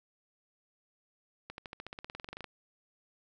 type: accelerating click train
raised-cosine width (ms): 0.3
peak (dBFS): -26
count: 18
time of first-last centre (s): 1.5-2.443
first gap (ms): 81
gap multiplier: 0.95
effects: none